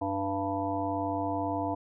harmonic tone, 98.1 Hz, G2, 2 cents sharp, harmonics 1 / 3 / 5 / 7 / 9 / 10, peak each -38 / -33 / -39 / -33 / -36 / -38 dBFS, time 0.01-1.75 s, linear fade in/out 10 ms, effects none

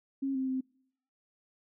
sine tone with pitch steps, 271.8 / 262.9 / 260.6 Hz, C#4 / C4 / C4, -34 / +8 / -7 cents, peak -29 dBFS, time 0.22-0.61 s, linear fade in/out 10 ms, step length 130 ms, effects noise-tail reverb RT60 0.7 s tail -26 dB re dry

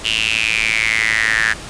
sawtooth tone with high-pass filter sweep, 110.9 Hz, A2, 14 cents sharp, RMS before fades -17 dBFS, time 0.04-1.54 s, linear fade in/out 20 ms, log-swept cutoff 2900 to 1700 Hz, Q 8.4, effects pink hiss -32 dBFS RMS until 1.69 s + resampled to 22050 Hz

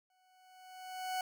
40% pulse tone with exponential growth, 743 Hz, F#5, 7 cents sharp, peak -32 dBFS, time 0.1-1.21 s, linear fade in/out 2 ms, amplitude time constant 240 ms, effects none

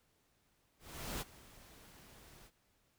pink noise with ADSR envelope, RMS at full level -40 dBFS, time 0.79-2.51 s, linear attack 420 ms, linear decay 26 ms, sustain -19 dB, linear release 49 ms, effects pink hiss -75 dBFS RMS until 2.98 s

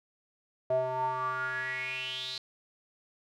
square tone with band-pass filter sweep, 128.8 Hz, C3, 27 cents flat, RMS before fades -33 dBFS, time 0.7-2.38 s, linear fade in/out 2 ms, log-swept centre 610 to 4200 Hz, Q 8.1, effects none

